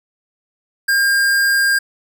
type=tone; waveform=square; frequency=1607 Hz; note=G6; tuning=43 cents sharp; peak=-13 dBFS; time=0.88-1.79 s; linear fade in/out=10 ms; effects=none